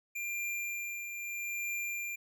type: tone with tremolo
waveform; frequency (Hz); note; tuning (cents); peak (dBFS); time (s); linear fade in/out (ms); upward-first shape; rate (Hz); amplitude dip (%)
square; 2385; D7; +26; -34; 0.15-2.16; 10; triangle; 0.79; 50
effects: none